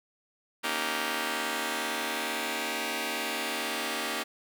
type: chord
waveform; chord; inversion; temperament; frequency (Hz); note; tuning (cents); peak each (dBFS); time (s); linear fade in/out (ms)
5% pulse; Eb dominant seventh; second; just; 233.3 / 280 / 311.1 / 388.9; Bb3 / Db4 / Eb4 / G4; +2 / +18 / 0 / -14; -24 / -25 / -24 / -24; 0.63-4.24; 20
effects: none